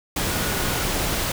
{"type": "tone in noise", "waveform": "sine", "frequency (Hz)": 1455, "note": "F#6", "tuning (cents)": -29, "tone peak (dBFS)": -35, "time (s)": [0.3, 0.83], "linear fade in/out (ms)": 5, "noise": "pink", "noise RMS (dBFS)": -24, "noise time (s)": [0.16, 1.32], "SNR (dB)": -14, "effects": []}